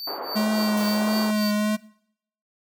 square tone with tremolo, 4574 Hz, D8, 47 cents flat, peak -29 dBFS, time 0-1.51 s, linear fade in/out 0 ms, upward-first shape triangle, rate 3.6 Hz, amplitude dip 100%
white band-pass noise, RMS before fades -33 dBFS, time 0.07-1.31 s, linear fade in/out 5 ms, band 330 to 1100 Hz, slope 24 dB/octave
square tone with vibrato, 212.3 Hz, G#3, 38 cents sharp, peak -21 dBFS, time 0.35-1.77 s, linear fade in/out 20 ms, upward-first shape triangle, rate 1.5 Hz, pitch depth 30 cents each way
white noise with exponential decay, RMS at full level -36 dBFS, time 0.77-1.88 s, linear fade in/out 0 ms, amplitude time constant 240 ms
effects noise-tail reverb RT60 0.7 s tail -22 dB re dry

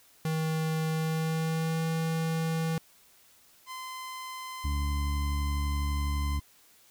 square tone with pitch glide, 159 to 162.25 Hz, D#3 to E3, +38 to -27 cents, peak -28 dBFS, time 0.25-2.78 s, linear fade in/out 2 ms, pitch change +35 cents, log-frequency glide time 0.9-1.86 s
sawtooth tone, 1032 Hz, C6, 24 cents flat, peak -34 dBFS, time 3.66-6.41 s, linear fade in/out 50 ms
harmonic tone, 72 Hz, D2, 34 cents flat, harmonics 1 / 2 / 3 / 4, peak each -27 / -41 / -45 / -43 dBFS, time 4.64-6.4 s, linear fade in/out 10 ms
effects white hiss -60 dBFS RMS until 6.9 s

